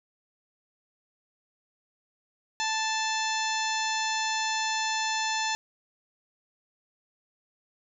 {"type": "harmonic tone with a mistuned harmonic", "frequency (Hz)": 880, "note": "A5", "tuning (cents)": 0, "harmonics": [1, 2, 3, 4, 5, 6, 7, 8], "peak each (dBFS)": [-30, -33, -35, -36, -37, -38, -38, -39], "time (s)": [2.6, 5.55], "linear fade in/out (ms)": 0, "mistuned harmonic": 5, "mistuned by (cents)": -75, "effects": []}